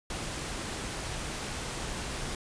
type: noise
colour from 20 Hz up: pink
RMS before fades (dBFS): -36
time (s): 0.1-2.35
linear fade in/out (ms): 2
effects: resampled to 22050 Hz